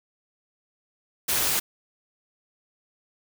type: noise with amplitude modulation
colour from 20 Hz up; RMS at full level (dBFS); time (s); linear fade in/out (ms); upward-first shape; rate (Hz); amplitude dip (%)
white; -21; 1.28-1.6; 10; sine; 298; 70
effects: none